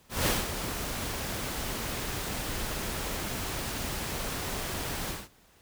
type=noise with ADSR envelope; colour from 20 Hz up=pink; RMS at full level=-25 dBFS; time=0.09-5.29 s; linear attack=180 ms; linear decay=180 ms; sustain=-9 dB; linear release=200 ms; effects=pink hiss -61 dBFS RMS until 5.61 s